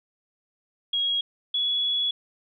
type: tone pair in turn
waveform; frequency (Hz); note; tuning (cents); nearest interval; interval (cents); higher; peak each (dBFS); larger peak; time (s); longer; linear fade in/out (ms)
sine; 3298 / 3383; G#7 / G#7; -13 / +31; unison; 44; second; -22; neither; 0.93-1.21 / 1.54-2.11; second; 5
effects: none